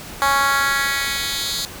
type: tone with high-pass filter sweep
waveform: 10% pulse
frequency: 277.2 Hz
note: C#4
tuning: in tune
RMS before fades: -20 dBFS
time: 0.22-1.65 s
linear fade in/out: 0 ms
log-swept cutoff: 910 to 4300 Hz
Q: 1.8
effects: pink hiss -35 dBFS RMS until 1.8 s